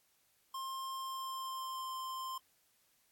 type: tone with pitch glide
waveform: square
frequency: 1061 to 1045.2 Hz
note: C6 to C6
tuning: +24 to -2 cents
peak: -40 dBFS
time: 0.54-2.38 s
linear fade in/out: 5 ms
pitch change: -26 cents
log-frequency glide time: 0.93-1.95 s
effects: white hiss -73 dBFS RMS until 3.11 s + AAC 64 kbps